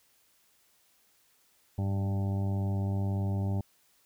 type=harmonic tone with a mistuned harmonic; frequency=98 Hz; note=G2; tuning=in tune; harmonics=1 / 2 / 3 / 4 / 6 / 7 / 8 / 9; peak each=-28 / -35 / -43 / -45 / -46 / -50 / -48 / -52 dBFS; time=1.78-3.61 s; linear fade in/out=5 ms; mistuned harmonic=1; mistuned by=+29 cents; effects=white hiss -67 dBFS RMS until 4.05 s